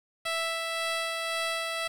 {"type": "tone with tremolo", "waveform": "10% pulse", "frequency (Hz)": 660, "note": "E5", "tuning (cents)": 2, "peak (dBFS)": -19, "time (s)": [0.25, 1.88], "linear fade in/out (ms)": 10, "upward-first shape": "sine", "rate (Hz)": 1.9, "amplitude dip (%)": 30, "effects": ["low-pass 11000 Hz 12 dB/octave", "8-bit"]}